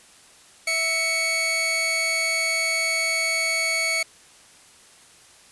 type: tone pair together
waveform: sawtooth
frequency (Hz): 656 / 2228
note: E5 / C#7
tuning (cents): -9 / +8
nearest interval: octave + major sixth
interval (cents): 2117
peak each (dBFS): -27 / -18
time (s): 0.67-4.03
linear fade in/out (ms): 5
effects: white hiss -51 dBFS RMS until 5.51 s + resampled to 24000 Hz